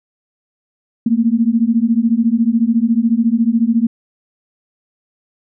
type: beating tone pair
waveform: sine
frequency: 223.2 / 237.2 Hz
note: A3 / A#3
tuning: +25 / +30 cents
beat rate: 14 Hz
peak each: -14 dBFS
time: 1.06-3.87 s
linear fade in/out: 5 ms
effects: none